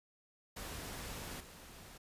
pink noise with level steps, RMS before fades -45 / -54 dBFS, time 0.56-1.98 s, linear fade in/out 10 ms, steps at 1.4 s, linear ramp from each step 5 ms, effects resampled to 32000 Hz

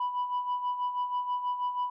sine tone with tremolo, 987.8 Hz, B5, in tune, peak -24 dBFS, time 0-1.9 s, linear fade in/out 5 ms, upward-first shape sine, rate 6.2 Hz, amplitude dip 65%, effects tanh soft clip ceiling -25 dBFS

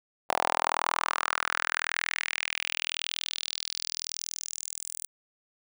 sawtooth tone with high-pass filter sweep, 40.89 Hz, E1, 13 cents flat, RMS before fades -32 dBFS, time 0.29-5.07 s, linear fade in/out 0 ms, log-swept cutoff 750 to 8800 Hz, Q 3.1, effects none

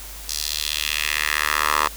10% pulse tone with high-pass filter sweep, 75.4 Hz, D2, 46 cents sharp, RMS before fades -23 dBFS, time 0.28-1.88 s, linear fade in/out 10 ms, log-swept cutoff 5300 to 1000 Hz, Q 2, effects added 50 Hz sine -38 dBFS peak until 1.96 s + white hiss -38 dBFS RMS until 1.96 s

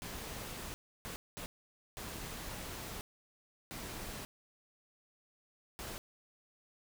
pink noise bursts at uneven times, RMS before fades -44 dBFS, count 6, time 0.02-0.74 / 1.05-1.16 / 1.37-1.46 / 1.97-3.01 / 3.71-4.25 / 5.79-5.98 s, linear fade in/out 0 ms, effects none

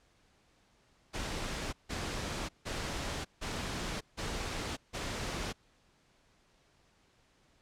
pink noise bursts, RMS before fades -37 dBFS, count 6, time 1.13-5.53 s, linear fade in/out 20 ms, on 600 ms, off 160 ms, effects pink hiss -68 dBFS RMS until 7.61 s + low-pass 7000 Hz 12 dB/octave

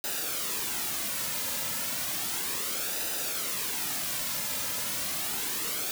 white noise with flanger, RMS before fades -32 dBFS, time 0.04-5.91 s, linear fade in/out 0 ms, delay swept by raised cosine 0.9 to 2.7 ms, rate 0.33 Hz, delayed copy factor -0.55, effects none

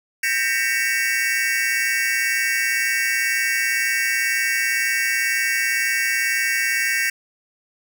square tone cluster, 1577 / 1839 / 1961 / 2241 / 2703 Hz, G6 / A#6 / B6 / C#7 / E7, +10 / -24 / -13 / +18 / +43 cents, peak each -27 / -24 / -27 / -26 / -28 dBFS, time 0.23-7.1 s, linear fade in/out 5 ms, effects none

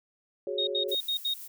sine chord, F# suspended second, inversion none, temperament equal, 370 / 415.3 / 554.4 Hz, F#4 / G#4 / C#5, 0 / 0 / 0 cents, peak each -35 / -34 / -34 dBFS, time 0.47-0.95 s, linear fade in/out 2 ms
sine tone bursts, 3729 Hz, A#7, in tune, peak -26 dBFS, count 5, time 0.58-1.339 s, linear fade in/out 5 ms, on 91 ms, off 76 ms
violet noise with tremolo, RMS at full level -42 dBFS, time 0.88-1.48 s, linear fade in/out 10 ms, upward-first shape triangle, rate 7.8 Hz, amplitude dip 30%
effects none

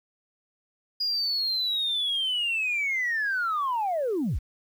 sine linear sweep, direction down, 4899 to 33.16 Hz, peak -23 dBFS, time 1-4.39 s, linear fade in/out 10 ms, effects tanh soft clip ceiling -21 dBFS + 9-bit

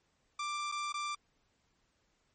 sawtooth tone with dropouts, 1180 Hz, D6, 8 cents sharp, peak -31 dBFS, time 0.39-1.15 s, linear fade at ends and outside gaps 5 ms, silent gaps 0.717-0.721 / 0.924-0.94 s, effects pink hiss -75 dBFS RMS until 2.34 s + MP3 32 kbps

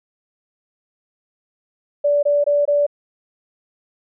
sine tone bursts, 580 Hz, D5, 22 cents flat, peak -13 dBFS, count 4, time 2.04-2.866 s, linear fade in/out 10 ms, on 190 ms, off 22 ms, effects none

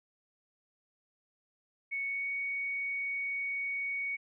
sine tone with pitch glide, 2217 to 2234 Hz, C#7 to C#7, 0 to +13 cents, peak -32 dBFS, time 1.91-4.17 s, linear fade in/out 20 ms, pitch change +13 cents, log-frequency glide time 2.03-2.3 s, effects none

